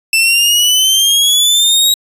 sawtooth exponential sweep, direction up, 2650 to 3833 Hz, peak -5 dBFS, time 0.13-1.94 s, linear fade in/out 2 ms, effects resampled to 32000 Hz

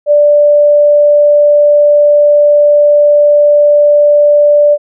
sine tone, 587.3 Hz, D5, in tune, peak -3 dBFS, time 0.06-4.78 s, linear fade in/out 50 ms, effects none

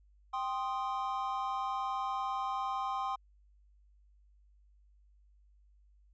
triangle chord, C minor, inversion second, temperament equal, 784 / 1046.5 / 1244.5 Hz, G5 / C6 / Eb6, 0 / 0 / 0 cents, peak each -35 / -34 / -38 dBFS, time 0.33-3.16 s, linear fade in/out 10 ms, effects added 50 Hz sine -61 dBFS peak until 6.13 s + resampled to 16000 Hz

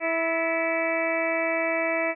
harmonic tone with a mistuned harmonic, 328 Hz, E4, 9 cents flat, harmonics 1 / 2 / 3 / 4 / 5 / 6 / 7 / 8, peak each -32 / -26 / -36 / -36 / -40 / -31 / -29 / -38 dBFS, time 0-2.15 s, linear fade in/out 50 ms, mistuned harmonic 5, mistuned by +67 cents, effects none

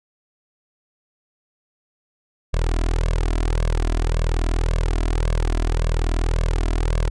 sawtooth tone with flanger, 40.58 Hz, E1, 26 cents flat, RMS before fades -20 dBFS, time 2.53-7.1 s, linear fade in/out 10 ms, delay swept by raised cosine 1.8 to 3 ms, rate 1.8 Hz, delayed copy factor +0.9, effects resampled to 22050 Hz

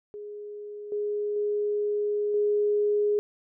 sine tone with level steps, 415.3 Hz, G#4, in tune, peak -36 / -26 / -24 / -21 dBFS, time 0.14-3.19 s, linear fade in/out 0 ms, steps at 0.92 / 1.36 / 2.34 s, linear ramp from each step 2 ms, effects none

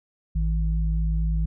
sine tone pair together, 54.74 / 160 Hz, A1 / D#3, -8 / +49 cents, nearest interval octave + perfect fifth, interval 1857 cents, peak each -21 / -28 dBFS, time 0.35-1.46 s, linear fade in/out 10 ms, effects none

